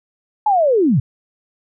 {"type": "linear sweep", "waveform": "sine", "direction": "down", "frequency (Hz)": [870, 103.83], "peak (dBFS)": -11, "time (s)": [0.46, 1], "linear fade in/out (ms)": 5, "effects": []}